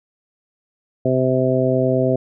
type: harmonic tone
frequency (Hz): 129.4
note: C3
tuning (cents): -19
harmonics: 1 / 2 / 3 / 4 / 5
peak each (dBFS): -21 / -21 / -21 / -21 / -21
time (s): 1.05-2.16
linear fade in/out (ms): 5
effects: none